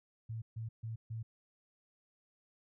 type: tone bursts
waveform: sine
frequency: 112.7 Hz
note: A2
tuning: 42 cents sharp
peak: -38 dBFS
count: 4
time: 0.29-1.23 s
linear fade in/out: 10 ms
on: 130 ms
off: 140 ms
effects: none